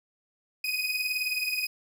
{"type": "beating tone pair", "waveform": "30% pulse", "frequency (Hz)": [2489, 2508], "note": ["D#7", "D#7"], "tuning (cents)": [0, 13], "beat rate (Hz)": 19, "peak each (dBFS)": [-29, -27], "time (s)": [0.64, 1.67], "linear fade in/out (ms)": 5, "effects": []}